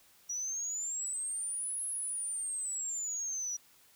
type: exponential two-way sweep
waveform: sine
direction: up then down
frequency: 5780 to 10750 to 5780 Hz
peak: -33 dBFS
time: 0.29-3.57 s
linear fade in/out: 10 ms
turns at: 1.86 s
effects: tanh soft clip ceiling -29 dBFS + white hiss -63 dBFS RMS until 3.95 s